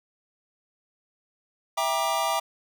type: chord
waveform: square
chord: E half-diminished seventh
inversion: none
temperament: just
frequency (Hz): 659.3 / 791.1 / 949.3 / 1186.7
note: E5 / G5 / Bb5 / D6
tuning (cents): 0 / +16 / +31 / +18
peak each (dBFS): -30 / -30 / -30 / -30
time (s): 1.77-2.4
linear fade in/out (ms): 10
effects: none